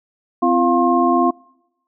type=tone cluster; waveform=sine; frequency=258.5 / 341.2 / 701 / 1068 Hz; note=C4 / F4 / F5 / C6; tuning=-21 / -40 / +6 / +35 cents; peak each=-18 dBFS; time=0.42-1.31 s; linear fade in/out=10 ms; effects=noise-tail reverb RT60 0.9 s tail -26 dB re dry